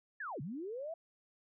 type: linear two-way sweep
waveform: sine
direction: down then up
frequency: 1800 to 123.47 to 680 Hz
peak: -39 dBFS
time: 0.2-0.94 s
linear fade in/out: 5 ms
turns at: 0.41 s
effects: none